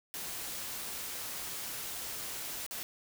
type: noise with dropouts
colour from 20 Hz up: white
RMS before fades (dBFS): -40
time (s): 0.14-2.83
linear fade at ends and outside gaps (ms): 0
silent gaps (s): 2.664-2.71
effects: none

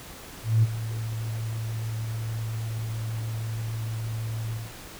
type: tone with ADSR envelope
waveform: sine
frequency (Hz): 111.7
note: A2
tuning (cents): +27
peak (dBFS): -14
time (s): 0.43-4.73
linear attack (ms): 200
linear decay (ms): 34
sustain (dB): -14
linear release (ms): 200
effects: tanh soft clip ceiling -10 dBFS + pink hiss -43 dBFS RMS until 4.99 s

